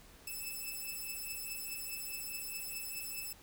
5% pulse beating tone pair, 2625 / 2629.8 Hz, E7 / E7, -8 / -5 cents, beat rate 4.8 Hz, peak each -33 / -35 dBFS, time 0.27-3.33 s, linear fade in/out 5 ms, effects added 42 Hz sine -63 dBFS peak until 3.42 s + pink hiss -59 dBFS RMS until 3.42 s

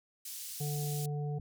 white band-pass noise, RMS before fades -43 dBFS, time 0.25-1.06 s, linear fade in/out 5 ms, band 4200 to 16000 Hz, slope 12 dB/octave
harmonic tone, 146.83 Hz, D3, in tune, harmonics 1 / 3 / 5, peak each -33 / -43 / -47 dBFS, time 0.6-1.39 s, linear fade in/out 10 ms
click, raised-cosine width 5 ms, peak -34 dBFS, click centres 1.397 s
effects none

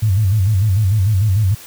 sine tone with vibrato, 100.9 Hz, G#2, 49 cents flat, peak -11 dBFS, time 0.02-1.55 s, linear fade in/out 10 ms, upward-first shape square, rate 6.7 Hz, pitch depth 130 cents each way, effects white hiss -38 dBFS RMS until 1.66 s

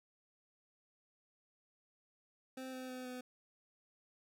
25% pulse tone with pitch steps, 260.4 / 257.4 / 254.5 / 251.5 Hz, C4 / C4 / C4 / B3, -8 / -28 / -48 / +32 cents, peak -40 dBFS, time 2.57-3.21 s, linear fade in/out 5 ms, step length 160 ms, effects none

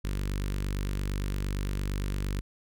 sawtooth tone with notch filter, 48.74 Hz, G1, 9 cents flat, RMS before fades -31 dBFS, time 0.04-2.41 s, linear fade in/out 10 ms, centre 730 Hz, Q 0.83, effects none

